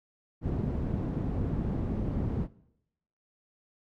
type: low-pass noise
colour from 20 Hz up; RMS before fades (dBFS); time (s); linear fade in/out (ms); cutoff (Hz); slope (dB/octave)
white; -31; 0.41-2.48; 50; 200; 12
effects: noise-tail reverb RT60 0.8 s tail -20 dB re dry